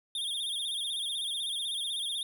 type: tone with vibrato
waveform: square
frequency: 3448 Hz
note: A7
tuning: 36 cents flat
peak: -32 dBFS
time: 0.15-2.23 s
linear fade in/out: 2 ms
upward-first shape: sine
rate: 16 Hz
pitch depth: 120 cents each way
effects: none